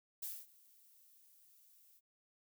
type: noise with ADSR envelope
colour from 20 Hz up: violet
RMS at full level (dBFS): -42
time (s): 0.22-2.01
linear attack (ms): 9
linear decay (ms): 230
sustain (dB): -24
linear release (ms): 41
effects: none